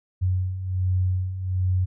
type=beating tone pair; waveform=sine; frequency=91.3 / 92.6 Hz; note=F#2 / F#2; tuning=-23 / +2 cents; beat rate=1.3 Hz; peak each=-28 / -22 dBFS; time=0.21-1.86 s; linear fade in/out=20 ms; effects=none